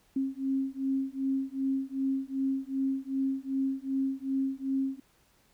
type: beating tone pair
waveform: sine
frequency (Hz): 267.4 / 270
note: C4 / C#4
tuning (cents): +38 / -45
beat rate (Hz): 2.6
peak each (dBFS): -31 / -31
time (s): 0.16-5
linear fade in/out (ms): 5
effects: pink hiss -66 dBFS RMS until 5.53 s